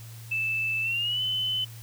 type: tone with pitch glide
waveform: sine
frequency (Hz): 2637 to 3029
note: E7 to F#7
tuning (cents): 0 to +40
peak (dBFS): -25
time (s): 0.31-1.65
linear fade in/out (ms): 10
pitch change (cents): +240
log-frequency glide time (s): 0.82-1.22
effects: added 114 Hz sine -41 dBFS peak until 1.82 s + white hiss -50 dBFS RMS until 1.82 s